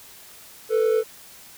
triangle tone pair together, 441.7 / 492.5 Hz, A4 / B4, +7 / -5 cents, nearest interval major second, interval 188 cents, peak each -16 / -21 dBFS, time 0.69-1.04 s, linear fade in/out 50 ms, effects tanh soft clip ceiling -8 dBFS + white hiss -46 dBFS RMS until 1.57 s

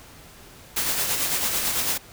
white noise with tremolo, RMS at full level -23 dBFS, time 0.76-1.98 s, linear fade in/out 10 ms, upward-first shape sine, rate 9 Hz, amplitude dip 40%, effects pink hiss -47 dBFS RMS until 2.12 s

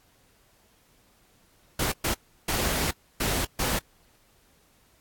pink noise bursts at uneven times, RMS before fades -27 dBFS, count 5, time 1.79-1.92 / 2.04-2.14 / 2.48-2.91 / 3.2-3.45 / 3.59-3.79 s, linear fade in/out 5 ms, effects pink hiss -62 dBFS RMS until 5 s + AAC 64 kbps

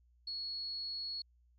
sine tone, 4350 Hz, C#8, 33 cents flat, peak -38 dBFS, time 0.27-1.22 s, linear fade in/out 5 ms, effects added 60 Hz sine -65 dBFS peak until 1.58 s

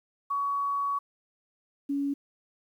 sine tone pair in turn, 1125 / 281.2 Hz, C#6 / C#4, +25 / +25 cents, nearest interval 2 octaves, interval 2400 cents, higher first, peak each -26 dBFS, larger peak neither, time 0.3-0.99 / 1.89-2.14 s, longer first, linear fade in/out 10 ms, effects 10-bit

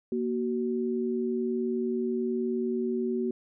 sine tone pair together, 236.2 / 375 Hz, A#3 / F#4, +23 / +23 cents, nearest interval minor sixth, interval 800 cents, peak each -29 / -29 dBFS, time 0.12-3.31 s, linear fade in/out 2 ms, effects none

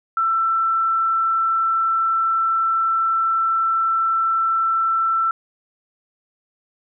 sine tone, 1336 Hz, E6, 23 cents sharp, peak -16 dBFS, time 0.17-5.31 s, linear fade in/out 2 ms, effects none

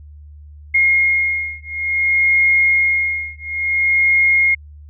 sine beating tone pair, 2144 / 2144.57 Hz, C7 / C7, +42 / +42 cents, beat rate 0.57 Hz, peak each -16 / -16 dBFS, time 0.74-4.55 s, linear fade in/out 10 ms, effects added 74 Hz sine -36 dBFS peak until 4.89 s

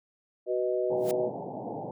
sine chord, B major, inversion second, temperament equal with one note detuned, 373.2 / 493.9 / 622.3 Hz, F#4 / B4 / D#5, +15 / 0 / 0 cents, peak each -29 / -31 / -30 dBFS, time 0.46-1.31 s, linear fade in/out 50 ms
white band-pass noise, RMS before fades -37 dBFS, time 0.9-1.91 s, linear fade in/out 2 ms, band 110 to 880 Hz, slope 96 dB/octave
white noise with exponential growth, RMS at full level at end -37 dBFS, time 0.97-1.11 s, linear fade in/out 0 ms, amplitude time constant 30 ms
effects none

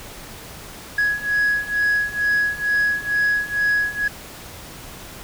sine beating tone pair, 1670 / 1672.2 Hz, G#6 / G#6, +9 / +11 cents, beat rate 2.2 Hz, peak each -20 / -18 dBFS, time 0.98-4.08 s, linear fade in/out 5 ms, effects tanh soft clip ceiling -14 dBFS + pink hiss -38 dBFS RMS until 5.23 s

